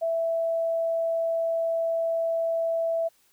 sine tone, 661 Hz, E5, 5 cents sharp, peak -23 dBFS, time 0.01-3.09 s, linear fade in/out 20 ms, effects white hiss -64 dBFS RMS until 3.32 s

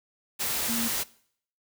sine tone in noise, 231.8 Hz, A#3, 10 cents flat, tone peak -29 dBFS, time 0.68-0.89 s, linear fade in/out 20 ms, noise white, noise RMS -29 dBFS, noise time 0.39-1.04 s, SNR -3 dB, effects noise-tail reverb RT60 0.6 s tail -21 dB re dry

